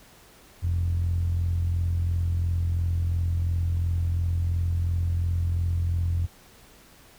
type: tone with low-pass filter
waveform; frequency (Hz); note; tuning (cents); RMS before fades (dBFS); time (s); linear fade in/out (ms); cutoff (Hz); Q
5% pulse; 42.87; F1; -31; -25; 0.62-6.27; 20; 91; 6.7
effects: pink hiss -53 dBFS RMS until 7.18 s